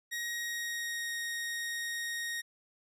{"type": "tone with pitch glide", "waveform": "sawtooth", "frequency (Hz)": [1888, 1868.5], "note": ["A#6", "A#6"], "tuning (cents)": [22, 4], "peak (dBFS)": -31, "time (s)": [0.11, 2.42], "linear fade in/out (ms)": 20, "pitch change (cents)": -18, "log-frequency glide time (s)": [0.34, 1.13], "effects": ["resampled to 32000 Hz"]}